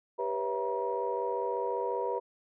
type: tone cluster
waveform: sine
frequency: 393.5 / 488.5 / 554 / 657 / 952 Hz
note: G4 / B4 / C#5 / E5 / A#5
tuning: +7 / -19 / -1 / -6 / +36 cents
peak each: -35 / -33 / -39 / -40 / -34 dBFS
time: 0.18-2.2 s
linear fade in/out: 20 ms
effects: tanh soft clip ceiling -18 dBFS